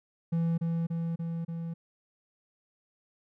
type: tone with echo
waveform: triangle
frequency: 166.6 Hz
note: E3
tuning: 19 cents sharp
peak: -23 dBFS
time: 0.32-0.58 s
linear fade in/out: 10 ms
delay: 290 ms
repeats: 4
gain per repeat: -2 dB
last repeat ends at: 1.74 s
effects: none